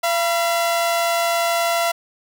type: tone pair together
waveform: sawtooth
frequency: 681 / 975.6 Hz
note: F5 / B5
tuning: -44 / -21 cents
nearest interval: tritone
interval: 623 cents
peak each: -14 / -23 dBFS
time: 0.03-1.92 s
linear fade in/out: 10 ms
effects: none